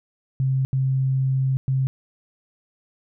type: tone bursts at uneven times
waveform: sine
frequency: 132.7 Hz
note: C3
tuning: 25 cents sharp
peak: -18 dBFS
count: 3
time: 0.4-0.65 / 0.73-1.57 / 1.68-1.87 s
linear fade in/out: 0 ms
effects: none